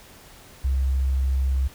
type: tone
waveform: sine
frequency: 66.3 Hz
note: C2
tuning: 23 cents sharp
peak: -19 dBFS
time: 0.64-1.68 s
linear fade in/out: 10 ms
effects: pink hiss -48 dBFS RMS until 1.74 s